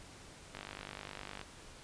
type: click train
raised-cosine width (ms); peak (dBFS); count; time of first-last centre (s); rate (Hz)
0.3; -27; 44; 0.55-1.413; 49.8
effects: pink hiss -54 dBFS RMS until 1.83 s + resampled to 22050 Hz